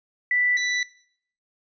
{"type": "tone pair in turn", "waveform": ["sine", "sawtooth"], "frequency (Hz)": [1975.5, 1975.5], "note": ["B6", "B6"], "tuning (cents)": [0, 0], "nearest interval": "unison", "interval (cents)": 0, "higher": "neither", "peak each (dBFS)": [-19, -19], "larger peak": "neither", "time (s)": [[0.31, 0.57], [0.57, 0.83]], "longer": "neither", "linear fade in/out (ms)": 2, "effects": ["noise-tail reverb RT60 0.6 s tail -19 dB re dry", "resampled to 16000 Hz"]}